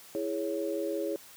sine chord, C# minor, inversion first, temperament equal, 329.6 / 415.3 / 554.4 Hz, E4 / G#4 / C#5, 0 / 0 / 0 cents, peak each -34 dBFS, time 0.15-1.16 s, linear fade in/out 0 ms, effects white hiss -52 dBFS RMS until 1.36 s + high-pass 100 Hz 12 dB/octave

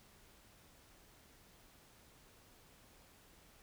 silence, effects pink hiss -64 dBFS RMS until 3.62 s

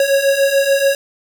square beating tone pair, 547 / 553.9 Hz, C#5 / C#5, -23 / -1 cents, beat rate 6.9 Hz, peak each -18 / -14 dBFS, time 0-0.95 s, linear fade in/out 2 ms, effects none

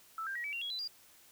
sine tone with pitch steps, 1318.5 / 1586.2 / 1908.2 / 2296 / 2762 / 3322 / 3997 / 4808 Hz, E6 / G6 / A#6 / D7 / F7 / G#7 / B7 / D8, 0 / +20 / +40 / -40 / -20 / 0 / +20 / +40 cents, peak -36 dBFS, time 0.18-0.876 s, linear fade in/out 2 ms, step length 87 ms, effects white hiss -61 dBFS RMS until 1.31 s

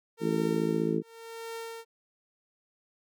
sawtooth tone with tremolo, 456.6 Hz, A#4, 36 cents flat, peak -32 dBFS, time 0.17-1.85 s, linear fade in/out 50 ms, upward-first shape triangle, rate 0.9 Hz, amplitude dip 100%
harmonic tone, 55 Hz, A1, in tune, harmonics 3 / 4 / 5 / 6 / 7 / 8, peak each -32 / -32 / -36 / -31 / -34 / -32 dBFS, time 0.2-1.03 s, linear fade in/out 50 ms
effects none

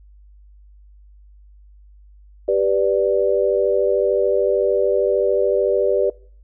sine chord, G major, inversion none, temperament equal, 392 / 493.9 / 587.3 Hz, G4 / B4 / D5, 0 / 0 / 0 cents, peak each -19 dBFS, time 2.48-6.1 s, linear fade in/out 5 ms, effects noise-tail reverb RT60 0.5 s tail -23 dB re dry + added 50 Hz sine -44 dBFS peak until 6.43 s

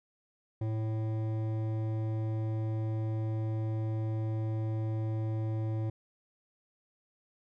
triangle tone with hard clipping, 110 Hz, A2, in tune, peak -32 dBFS, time 0.61-5.9 s, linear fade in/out 5 ms, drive 16 dB, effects none

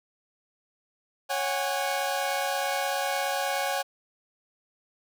sawtooth chord, C# suspended fourth, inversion none, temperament equal with one note detuned, 554.4 / 740 / 816.8 Hz, C#5 / F#5 / G#5, 0 / 0 / -29 cents, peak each -27 dBFS, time 1.29-3.83 s, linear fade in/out 20 ms, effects none

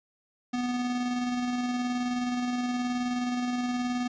square tone with tremolo, 246.4 Hz, B3, 4 cents flat, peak -27 dBFS, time 0.53-4.08 s, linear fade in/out 10 ms, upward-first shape square, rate 19 Hz, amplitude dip 25%, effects resampled to 16000 Hz

